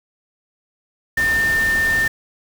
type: tone in noise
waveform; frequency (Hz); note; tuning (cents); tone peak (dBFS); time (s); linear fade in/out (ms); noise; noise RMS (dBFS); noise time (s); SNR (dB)
sine; 1800; A6; +39; -15; 1.17-2.08; 5; pink; -28; 1.17-2.08; +10
effects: none